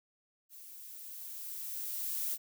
violet noise with level ramp, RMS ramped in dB -52 to -34 dBFS, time 0.49-2.38 s, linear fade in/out 50 ms, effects none

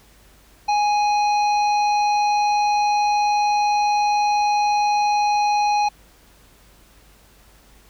harmonic tone, 830.6 Hz, G#5, in tune, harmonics 1 / 3 / 5 / 7, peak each -16 / -29 / -32 / -38 dBFS, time 0.68-5.89 s, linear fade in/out 10 ms, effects added 50 Hz sine -53 dBFS peak until 7.89 s + pink hiss -53 dBFS RMS until 7.89 s

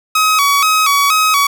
sawtooth tone with vibrato, 1198 Hz, D6, 34 cents sharp, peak -6 dBFS, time 0.15-1.47 s, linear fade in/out 5 ms, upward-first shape square, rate 2.1 Hz, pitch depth 100 cents each way, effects none

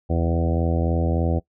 harmonic tone with a mistuned harmonic, 83.4 Hz, E2, 21 cents sharp, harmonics 1 / 2 / 3 / 4 / 5 / 6 / 7 / 8 / 9, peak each -21 / -26 / -29 / -29 / -35 / -30 / -32 / -35 / -34 dBFS, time 0.09-1.4 s, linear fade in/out 20 ms, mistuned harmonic 1, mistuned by -34 cents, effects noise-tail reverb RT60 0.1 s tail -21 dB re dry

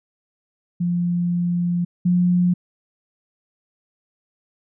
sine tone pair in turn, 174.61 / 177.87 Hz, F3 / F3, 0 / +32 cents, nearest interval unison, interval 32 cents, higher second, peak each -18 / -14 dBFS, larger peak second, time 0.8-1.85 / 2.05-2.54 s, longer first, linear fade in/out 10 ms, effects none

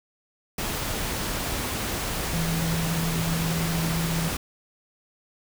sine tone in noise, 164.81 Hz, E3, in tune, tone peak -25 dBFS, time 2.33-4.29 s, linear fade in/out 5 ms, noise pink, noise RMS -29 dBFS, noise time 0.58-4.37 s, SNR +1 dB, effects none

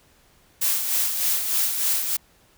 blue noise with tremolo, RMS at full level -21 dBFS, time 0.61-2.17 s, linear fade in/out 10 ms, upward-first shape sine, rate 3.3 Hz, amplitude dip 50%, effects pink hiss -58 dBFS RMS until 2.57 s

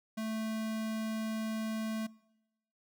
square tone, 220 Hz, A3, in tune, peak -35 dBFS, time 0.17-2.07 s, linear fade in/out 10 ms, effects noise-tail reverb RT60 0.9 s tail -23 dB re dry

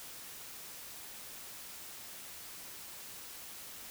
silence, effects white hiss -48 dBFS RMS until 3.9 s

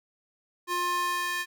square tone with high-pass filter sweep, 353.6 Hz, F4, 22 cents sharp, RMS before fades -29 dBFS, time 0.67-1.46 s, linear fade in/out 50 ms, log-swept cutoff 720 to 1700 Hz, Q 2, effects none

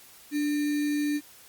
sine tone with sample-and-hold, 293.7 Hz, D4, in tune, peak -24 dBFS, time 0.31-1.21 s, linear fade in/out 50 ms, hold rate 2100 Hz, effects white hiss -52 dBFS RMS until 1.48 s + Opus 48 kbps

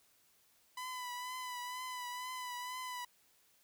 sawtooth tone with vibrato, 999 Hz, B5, 20 cents sharp, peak -37 dBFS, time 0.77-3.05 s, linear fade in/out 5 ms, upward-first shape triangle, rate 2.1 Hz, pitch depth 40 cents each way, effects white hiss -70 dBFS RMS until 3.63 s

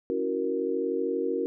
sine chord, F# dominant seventh, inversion second, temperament equal, 277.2 / 329.6 / 370 / 466.2 Hz, C#4 / E4 / F#4 / A#4, 0 / 0 / 0 / 0 cents, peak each -33 / -34 / -30 / -29 dBFS, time 0.1-1.46 s, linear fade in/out 0 ms, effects none

